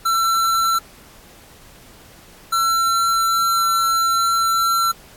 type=tone pair in turn; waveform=square; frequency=1345 / 1350.4 Hz; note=E6 / E6; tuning=+34 / +41 cents; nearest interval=unison; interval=7 cents; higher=second; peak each=-16 dBFS; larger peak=neither; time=0.05-0.79 / 2.52-4.92 s; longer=second; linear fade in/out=10 ms; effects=pink hiss -46 dBFS RMS until 5.16 s + AAC 64 kbps